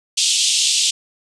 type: band-pass noise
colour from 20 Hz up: pink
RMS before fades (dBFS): -17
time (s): 0.17-0.91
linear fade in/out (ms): 10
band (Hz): 2900 to 8800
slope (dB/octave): 48
effects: none